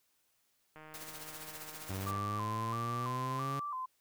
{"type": "click train", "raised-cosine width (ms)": 0.5, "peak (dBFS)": -37, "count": 221, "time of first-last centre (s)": [0.76, 2.179], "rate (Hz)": 155}
{"type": "noise with tremolo", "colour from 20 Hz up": "white", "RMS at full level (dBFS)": -45, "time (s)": [0.94, 2.11], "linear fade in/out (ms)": 0, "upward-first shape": "triangle", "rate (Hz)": 15, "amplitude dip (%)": 65}
{"type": "exponential sweep", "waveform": "sawtooth", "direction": "up", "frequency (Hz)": [94.2, 140], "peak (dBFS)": -33, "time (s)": [1.89, 3.6], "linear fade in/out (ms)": 10}
{"type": "tone with vibrato", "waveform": "sine", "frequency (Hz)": 1097, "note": "C#6", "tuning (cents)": -18, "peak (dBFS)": -36, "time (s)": [2.06, 3.86], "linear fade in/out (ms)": 10, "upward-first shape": "square", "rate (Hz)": 1.5, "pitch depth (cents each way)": 110}
{"effects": ["white hiss -75 dBFS RMS until 4 s"]}